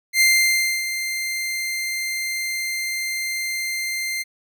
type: tone with ADSR envelope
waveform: sawtooth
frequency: 2093 Hz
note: C7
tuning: in tune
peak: -9 dBFS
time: 0.13-4.24 s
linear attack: 76 ms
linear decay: 620 ms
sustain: -11 dB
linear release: 28 ms
effects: none